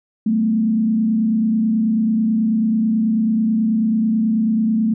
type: tone with frequency modulation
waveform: sine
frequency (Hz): 220.5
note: A3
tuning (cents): +4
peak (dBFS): -14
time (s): 0.26-4.94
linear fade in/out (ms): 5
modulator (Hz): 29.2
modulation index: 0.58
effects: none